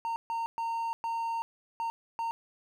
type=tone bursts at uneven times; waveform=triangle; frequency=918 Hz; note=A#5; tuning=27 cents flat; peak=-28 dBFS; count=6; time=0.05-0.16 / 0.3-0.46 / 0.58-0.93 / 1.04-1.42 / 1.8-1.9 / 2.19-2.31 s; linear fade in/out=0 ms; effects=none